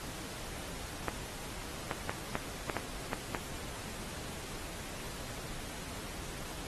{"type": "clicks", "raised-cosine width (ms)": 0.5, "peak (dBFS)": -17, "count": 8, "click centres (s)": [1.083, 1.912, 2.095, 2.354, 2.698, 2.767, 3.132, 3.348], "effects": ["pink hiss -44 dBFS RMS until 6.67 s", "AAC 32 kbps"]}